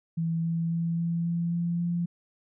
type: tone with pitch steps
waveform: sine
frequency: 164.9 / 166.14 / 167.4 / 168.66 / 169.93 / 171.21 / 172.5 Hz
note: E3 / E3 / E3 / E3 / F3 / F3 / F3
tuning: +1 / +14 / +27 / +40 / -47 / -34 / -21 cents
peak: -25 dBFS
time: 0.17-2.06 s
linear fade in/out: 10 ms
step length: 270 ms
effects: none